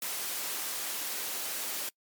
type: high-pass noise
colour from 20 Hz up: white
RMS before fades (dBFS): -35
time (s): 0.02-1.89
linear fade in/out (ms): 2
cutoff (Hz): 260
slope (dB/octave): 12
effects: noise-tail reverb RT60 0.1 s tail -26 dB re dry + MP3 96 kbps